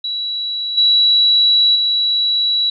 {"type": "tone with level steps", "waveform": "sine", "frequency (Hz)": 3916, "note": "B7", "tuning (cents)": -15, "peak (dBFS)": [-19, -9, -13], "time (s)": [0.04, 2.7], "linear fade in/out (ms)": 5, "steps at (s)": [0.77, 1.75], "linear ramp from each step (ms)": 10, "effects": []}